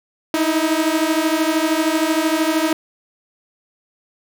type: beating tone pair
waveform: sawtooth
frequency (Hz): 311.1 / 324.1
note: D#4 / E4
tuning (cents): 0 / -29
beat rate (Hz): 13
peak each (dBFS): -15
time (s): 0.34-2.73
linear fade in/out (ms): 2
effects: none